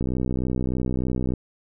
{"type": "click train", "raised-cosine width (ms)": 3, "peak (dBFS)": -13, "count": 85, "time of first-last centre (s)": [0.01, 1.337], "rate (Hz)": 63.3, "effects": []}